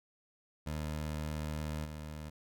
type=tone with level steps; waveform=20% pulse; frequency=76.5 Hz; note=D#2; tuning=29 cents flat; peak=-31 / -37 dBFS; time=0.66-2.3 s; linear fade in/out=10 ms; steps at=1.84 s; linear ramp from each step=20 ms; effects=none